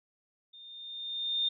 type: tone with level ramp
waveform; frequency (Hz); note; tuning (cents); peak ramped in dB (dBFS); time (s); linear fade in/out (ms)
sine; 3631; A#7; -46; -49 to -25; 0.53-1.49; 10
effects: none

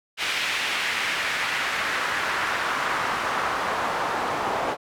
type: noise with band-pass filter sweep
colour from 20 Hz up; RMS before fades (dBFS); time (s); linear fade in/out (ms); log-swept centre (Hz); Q
pink; -26; 0.17-4.77; 50; 2600 to 820; 1.5
effects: none

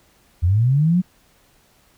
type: linear sweep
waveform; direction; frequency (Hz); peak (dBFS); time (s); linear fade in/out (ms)
sine; up; 80.2 to 187.3; -13; 0.42-1.02; 20
effects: pink hiss -57 dBFS RMS until 1.97 s

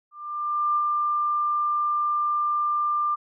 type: tone with ADSR envelope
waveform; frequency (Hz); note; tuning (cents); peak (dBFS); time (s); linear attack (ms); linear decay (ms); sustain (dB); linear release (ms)
sine; 1192; D6; +25; -19; 0.11-3.16; 650; 53; -2; 21
effects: none

